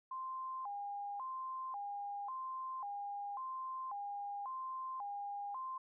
sine tone with vibrato, 920 Hz, A#5, 23 cents flat, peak -40 dBFS, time 0.11-5.78 s, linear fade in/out 5 ms, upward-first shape square, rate 0.92 Hz, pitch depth 220 cents each way, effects none

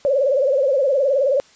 sine tone with vibrato, 545 Hz, C#5, 29 cents flat, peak -14 dBFS, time 0.05-1.4 s, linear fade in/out 0 ms, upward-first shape triangle, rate 19 Hz, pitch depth 150 cents each way, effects white hiss -51 dBFS RMS until 1.55 s + resampled to 16000 Hz

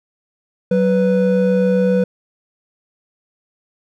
triangle tone pair together, 187.5 / 495.1 Hz, F#3 / B4, +23 / +4 cents, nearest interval octave + perfect fourth, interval 1681 cents, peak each -13 dBFS, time 0.71-2.04 s, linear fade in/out 5 ms, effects none

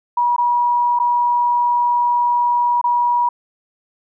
sine tone with dropouts, 964 Hz, B5, 42 cents flat, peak -13 dBFS, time 0.17-3.29 s, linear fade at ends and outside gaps 5 ms, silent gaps 0.364-0.381 / 0.99-0.998 / 2.814-2.84 s, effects none

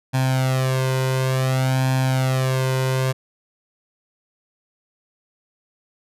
sawtooth tone with flanger, 130.81 Hz, C3, in tune, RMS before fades -20 dBFS, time 0.13-3.13 s, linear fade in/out 20 ms, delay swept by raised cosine 1.2 to 2.02 ms, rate 0.56 Hz, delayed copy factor +0.8, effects resampled to 32000 Hz

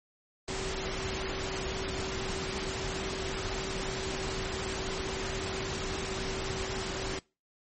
sine tone in noise, 382 Hz, G4, 45 cents flat, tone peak -38 dBFS, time 0.48-7.19 s, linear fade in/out 2 ms, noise pink, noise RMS -35 dBFS, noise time 0.48-7.19 s, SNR -6 dB, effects noise-tail reverb RT60 0.3 s tail -24 dB re dry + MP3 32 kbps

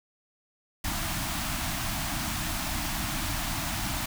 pink band-stop noise, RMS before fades -31 dBFS, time 0.84-4.06 s, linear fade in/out 5 ms, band 330 to 620 Hz, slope 96 dB/octave, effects none

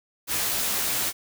white noise with comb filter, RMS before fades -26 dBFS, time 0.27-1.13 s, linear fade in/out 50 ms, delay 15 ms, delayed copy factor +0.55, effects none

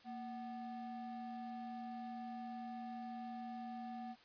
triangle ring-modulated tone, 490 Hz, B4, 14 cents flat, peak -39 dBFS, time 0.04-4.16 s, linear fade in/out 50 ms, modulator 259 Hz, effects white hiss -64 dBFS RMS until 4.24 s + resampled to 11025 Hz

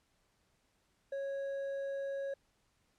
sine tone with hard clipping, 551 Hz, C#5, 11 cents flat, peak -37 dBFS, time 1.12-2.34 s, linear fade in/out 5 ms, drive 4 dB, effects pink hiss -75 dBFS RMS until 2.98 s + low-pass 10000 Hz 12 dB/octave

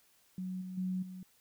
sine tone with level steps, 185 Hz, F#3, in tune, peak -36 / -40 / -32 / -43 dBFS, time 0.38-1.23 s, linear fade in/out 2 ms, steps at 0.61 / 0.77 / 1.02 s, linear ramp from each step 10 ms, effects white hiss -68 dBFS RMS until 1.4 s

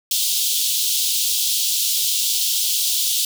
pink high-pass noise, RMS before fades -20 dBFS, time 0.11-3.25 s, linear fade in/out 2 ms, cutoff 3100 Hz, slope 48 dB/octave, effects none

